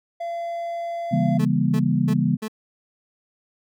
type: tone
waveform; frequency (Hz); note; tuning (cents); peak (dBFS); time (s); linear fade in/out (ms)
triangle; 682; F5; -41; -24; 0.2-1.38; 10
type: chord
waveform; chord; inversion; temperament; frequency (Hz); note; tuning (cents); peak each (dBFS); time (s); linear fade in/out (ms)
sine; C# diminished seventh; none; just; 138.59 / 166.31 / 199.57 / 239.5; C#3 / E3 / G3 / Bb3; 0 / +16 / +31 / +47; -23; 1.11-2.37; 20
type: tone bursts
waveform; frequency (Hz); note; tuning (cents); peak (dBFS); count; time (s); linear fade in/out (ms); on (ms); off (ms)
30% pulse; 217.2; A3; -22; -24; 4; 1.39-2.482; 10; 63; 280
effects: none